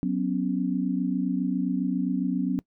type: chord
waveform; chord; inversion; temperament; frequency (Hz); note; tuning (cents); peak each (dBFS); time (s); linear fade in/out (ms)
sine; F# suspended fourth; none; equal with one note detuned; 185 / 249.8 / 277.2; F#3 / B3 / C#4; 0 / +20 / 0; -27 / -28 / -28; 0.03-2.59; 0
effects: noise-tail reverb RT60 0.1 s tail -22 dB re dry